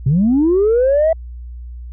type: linear sweep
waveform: sine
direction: up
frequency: 122.8 to 661 Hz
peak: -9 dBFS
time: 0.06-1.13 s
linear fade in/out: 5 ms
effects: tanh soft clip ceiling -7 dBFS + added 60 Hz sine -28 dBFS peak until 1.92 s